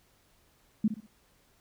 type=tone with echo; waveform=sine; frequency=215.1 Hz; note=A3; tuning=39 cents flat; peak=-21 dBFS; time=0.84-0.88 s; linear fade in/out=5 ms; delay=62 ms; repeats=3; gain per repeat=-10 dB; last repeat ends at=1.066 s; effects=pink hiss -66 dBFS RMS until 1.6 s